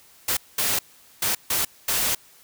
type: noise bursts at uneven times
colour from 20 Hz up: white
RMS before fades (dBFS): -23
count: 5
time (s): 0.28-0.37 / 0.58-0.79 / 1.22-1.35 / 1.5-1.65 / 1.88-2.15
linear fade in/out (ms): 5
effects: white hiss -53 dBFS RMS until 2.43 s